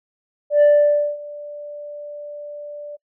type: tone with ADSR envelope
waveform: sine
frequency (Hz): 587.3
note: D5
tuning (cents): 0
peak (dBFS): -6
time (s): 0.5-2.97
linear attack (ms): 120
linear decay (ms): 550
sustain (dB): -24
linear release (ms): 22
effects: noise-tail reverb RT60 0.1 s tail -26 dB re dry + tanh soft clip ceiling -8 dBFS